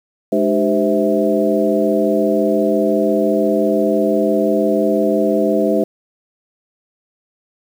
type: tone cluster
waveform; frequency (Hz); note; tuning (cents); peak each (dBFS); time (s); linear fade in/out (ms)
sine; 209.5 / 303.9 / 389.7 / 513 / 653; G#3 / D#4 / G4 / C5 / E5; +15 / -41 / -10 / -34 / -17; -19; 0.32-5.84; 5
effects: 7-bit